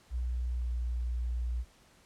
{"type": "tone with pitch glide", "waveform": "sine", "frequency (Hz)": [61.1, 60.05], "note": ["B1", "B1"], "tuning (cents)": [-18, -48], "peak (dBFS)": -30, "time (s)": [0.1, 1.65], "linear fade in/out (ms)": 50, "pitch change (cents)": -30, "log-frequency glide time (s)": [0.55, 0.7], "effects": ["pink hiss -62 dBFS RMS until 2.05 s", "low-pass 10000 Hz 12 dB/octave"]}